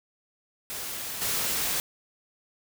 white noise with level steps, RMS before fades -35 / -28 dBFS, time 0.7-1.8 s, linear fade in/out 0 ms, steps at 1.21 s, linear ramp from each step 10 ms, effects none

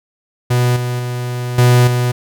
45% pulse tone with level steps, 123.2 Hz, B2, 4 cents flat, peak -11 / -17 / -19 / -7 / -13 dBFS, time 0.5-2.12 s, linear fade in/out 10 ms, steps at 0.76 / 0.99 / 1.58 / 1.87 s, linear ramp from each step 5 ms, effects none

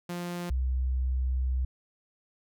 sawtooth / sine tone pair in turn, 175.2 / 64.02 Hz, F3 / C2, +6 / -37 cents, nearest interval octave + perfect fourth, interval 1743 cents, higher first, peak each -29 / -25 dBFS, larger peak second, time 0.09-0.5 / 0.5-1.65 s, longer second, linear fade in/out 5 ms, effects none

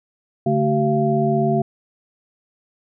sine tone cluster, 143.7 / 219.8 / 381.4 / 687 Hz, D3 / A3 / G4 / F5, -37 / -2 / -47 / -29 cents, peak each -21 dBFS, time 0.46-1.62 s, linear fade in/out 5 ms, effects none

